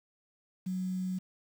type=tone with quantisation; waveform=sine; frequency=185.1 Hz; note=F#3; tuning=1 cent sharp; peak=-31 dBFS; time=0.66-1.19 s; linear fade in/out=10 ms; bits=9; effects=none